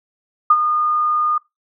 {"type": "tone with ADSR envelope", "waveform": "sine", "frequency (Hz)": 1221, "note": "D#6", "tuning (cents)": -33, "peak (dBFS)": -6, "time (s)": [0.5, 1.38], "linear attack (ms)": 6, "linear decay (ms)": 48, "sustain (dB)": -9, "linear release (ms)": 5, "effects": ["noise-tail reverb RT60 0.2 s tail -22 dB re dry"]}